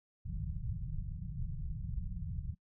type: low-pass noise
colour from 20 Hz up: pink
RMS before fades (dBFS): -39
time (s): 0.25-2.55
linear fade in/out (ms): 10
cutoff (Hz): 180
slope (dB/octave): 96
effects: noise-tail reverb RT60 0.1 s tail -24 dB re dry